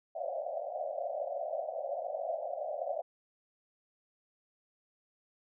pink band-pass noise, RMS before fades -37 dBFS, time 0.15-3.02 s, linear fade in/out 10 ms, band 550 to 730 Hz, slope 96 dB/octave, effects none

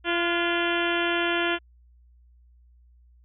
harmonic tone with a mistuned harmonic, 342.7 Hz, F4, 33 cents flat, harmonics 1 / 2 / 3 / 4 / 5 / 6 / 7 / 8 / 9 / 10, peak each -27 / -31 / -34 / -30 / -31 / -36 / -35 / -33 / -33 / -38 dBFS, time 0.04-1.59 s, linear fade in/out 50 ms, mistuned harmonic 4, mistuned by +49 cents, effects added 60 Hz sine -53 dBFS peak until 3.24 s

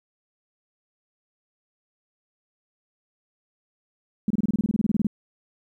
sine tone bursts, 210 Hz, G#3, 19 cents sharp, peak -18 dBFS, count 16, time 4.28-5.069 s, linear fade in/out 2 ms, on 24 ms, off 27 ms, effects 10-bit

